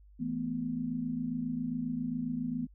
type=chord; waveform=sine; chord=E suspended fourth; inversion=none; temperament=just; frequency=164.81 / 219.8 / 247.2 Hz; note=E3 / A3 / B3; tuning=0 / -2 / +2 cents; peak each=-39 / -38 / -33 dBFS; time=0.19-2.67 s; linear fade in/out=20 ms; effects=added 50 Hz sine -54 dBFS peak until 2.74 s